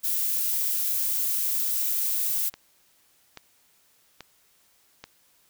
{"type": "noise", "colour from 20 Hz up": "violet", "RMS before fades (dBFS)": -26, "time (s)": [0.03, 2.5], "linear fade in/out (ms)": 20}
{"type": "click train", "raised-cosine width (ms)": 0.2, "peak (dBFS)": -22, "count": 4, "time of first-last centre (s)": [2.54, 5.04], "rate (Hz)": 1.2}
{"effects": ["white hiss -63 dBFS RMS until 5.49 s"]}